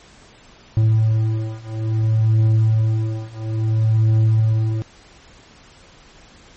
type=beating tone pair; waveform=triangle; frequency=110 / 110.59 Hz; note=A2 / A2; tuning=0 / +9 cents; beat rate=0.59 Hz; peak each=-16 / -15 dBFS; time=0.77-4.82 s; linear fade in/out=0 ms; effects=pink hiss -47 dBFS RMS until 6.56 s + MP3 32 kbps